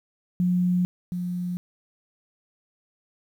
sine tone pair in turn, 179.4 / 178.16 Hz, F3 / F3, +47 / +35 cents, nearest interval unison, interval 12 cents, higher first, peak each -19 / -26 dBFS, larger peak first, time 0.4-0.85 / 1.12-1.57 s, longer neither, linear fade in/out 0 ms, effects 9-bit

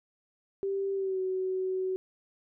sine tone with pitch glide, 392 to 374.7 Hz, G4 to F#4, 0 to +22 cents, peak -28 dBFS, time 0.63-1.96 s, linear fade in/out 0 ms, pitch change -78 cents, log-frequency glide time 0.94-1.2 s, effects none

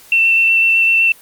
sine tone with vibrato, 2688 Hz, E7, 33 cents sharp, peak -9 dBFS, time 0.12-1.12 s, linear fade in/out 2 ms, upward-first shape square, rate 7.9 Hz, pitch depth 8 cents each way, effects white hiss -43 dBFS RMS until 1.21 s + Opus 48 kbps

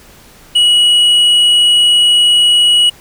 triangle tone with hard clipping, 2917 Hz, F#7, 25 cents flat, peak -7 dBFS, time 0.55-2.9 s, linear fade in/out 10 ms, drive 7 dB, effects pink hiss -41 dBFS RMS until 3 s

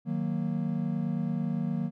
triangle chord, D# minor, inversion none, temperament equal, 155.56 / 185 / 233.1 Hz, D#3 / F#3 / A#3, 0 / 0 / 0 cents, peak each -30 dBFS, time 0.05-1.91 s, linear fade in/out 50 ms, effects none

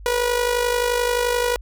sawtooth tone with amplitude modulation, 485.5 Hz, B4, 30 cents flat, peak -12 dBFS, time 0.06-1.56 s, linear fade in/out 0 ms, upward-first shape sine, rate 51.5 Hz, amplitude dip 60%, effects added 50 Hz sine -36 dBFS peak until 1.61 s

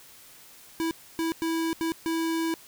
square tone bursts at uneven times, 327.5 Hz, E4, 11 cents flat, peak -26 dBFS, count 5, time 0.8-0.91 / 1.19-1.32 / 1.42-1.73 / 1.81-1.92 / 2.06-2.54 s, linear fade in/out 0 ms, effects white hiss -51 dBFS RMS until 2.67 s

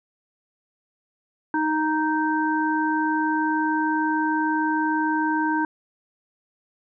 harmonic tone, 311.1 Hz, D#4, in tune, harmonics 1 / 3 / 5, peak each -23 / -24 / -27 dBFS, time 1.54-5.65 s, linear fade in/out 2 ms, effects none

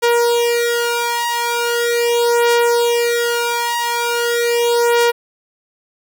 sawtooth beating tone pair, 473.4 / 473.8 Hz, A#4 / A#4, +27 / +28 cents, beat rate 0.4 Hz, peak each -13 dBFS, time 0.02-5.12 s, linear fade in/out 20 ms, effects none

